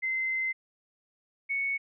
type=tone pair in turn; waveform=sine; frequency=2067 / 2217 Hz; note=C7 / C#7; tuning=-22 / 0 cents; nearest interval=minor second; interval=122 cents; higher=second; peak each=-27 dBFS; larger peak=neither; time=0.02-0.53 / 1.49-1.78 s; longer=first; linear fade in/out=20 ms; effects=none